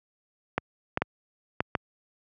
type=clicks; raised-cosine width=0.5 ms; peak=-9 dBFS; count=5; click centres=0.58 / 0.974 / 1.02 / 1.605 / 1.752 s; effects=high-pass 80 Hz 12 dB/octave